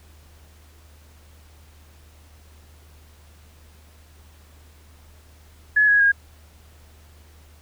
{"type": "tone with pitch steps", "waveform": "sine", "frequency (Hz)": [1700, 1664.1, 1628.9], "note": ["G#6", "G#6", "G#6"], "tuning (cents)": [40, 3, -34], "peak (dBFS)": -13, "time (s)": [5.76, 6.12], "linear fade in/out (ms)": 10, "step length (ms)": 120, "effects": ["added 76 Hz sine -48 dBFS peak until 7.61 s", "pink hiss -55 dBFS RMS until 7.61 s"]}